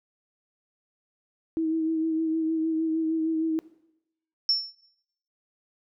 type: tone with vibrato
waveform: sine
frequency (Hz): 320.9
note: E4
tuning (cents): -46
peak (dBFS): -23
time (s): 1.57-3.59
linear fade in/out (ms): 0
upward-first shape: sine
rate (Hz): 6.5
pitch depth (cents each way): 25
type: tone with exponential decay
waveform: sine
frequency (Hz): 5400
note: E8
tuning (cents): +41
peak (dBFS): -17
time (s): 4.49-4.81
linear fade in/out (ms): 1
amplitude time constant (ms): 68
effects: noise-tail reverb RT60 0.8 s tail -18 dB re dry